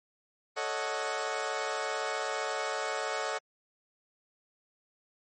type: chord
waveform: 20% pulse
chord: D# half-diminished seventh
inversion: second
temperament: equal with one note detuned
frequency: 440 / 554.4 / 622.3 / 737.9 Hz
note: A4 / C#5 / D#5 / F#5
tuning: 0 / 0 / 0 / -5 cents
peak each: -32 dBFS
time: 0.56-3.39 s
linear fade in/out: 20 ms
effects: MP3 32 kbps